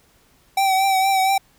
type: tone with vibrato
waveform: square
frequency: 770 Hz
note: G5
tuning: 31 cents flat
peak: -16 dBFS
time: 0.57-1.38 s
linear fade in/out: 5 ms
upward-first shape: triangle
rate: 4.3 Hz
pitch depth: 40 cents each way
effects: pink hiss -57 dBFS RMS until 1.58 s